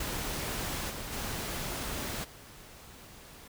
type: noise with level steps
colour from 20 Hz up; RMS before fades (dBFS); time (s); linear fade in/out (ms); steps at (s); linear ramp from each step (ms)
pink; -35 / -40 / -36 / -51; 0-3.48; 5; 0.89 / 1.11 / 2.23; 20
effects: none